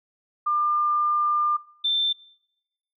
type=tone pair in turn; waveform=sine; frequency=1199 / 3559 Hz; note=D6 / A7; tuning=+36 / +19 cents; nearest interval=octave + perfect fifth; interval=1883 cents; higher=second; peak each=-20 dBFS; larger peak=neither; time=0.46-1.57 / 1.84-2.13 s; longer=first; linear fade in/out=10 ms; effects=noise-tail reverb RT60 0.9 s tail -24 dB re dry